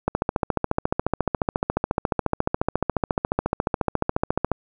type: click train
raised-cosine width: 1 ms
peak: -6 dBFS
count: 64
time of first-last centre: 0.08-4.517 s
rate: 14.2 Hz
effects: none